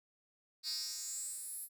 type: tone with high-pass filter sweep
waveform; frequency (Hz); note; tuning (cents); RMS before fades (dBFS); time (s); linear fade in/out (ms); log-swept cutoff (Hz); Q
10% pulse; 311.1; D#4; 0; -42; 0.63-1.69; 50; 4500 to 12000; 5.2
effects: none